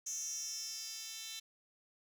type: tone with high-pass filter sweep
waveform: 10% pulse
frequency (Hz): 444.5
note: A4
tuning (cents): +18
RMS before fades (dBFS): -43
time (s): 0.06-1.4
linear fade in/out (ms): 10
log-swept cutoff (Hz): 6300 to 4100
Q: 8.5
effects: none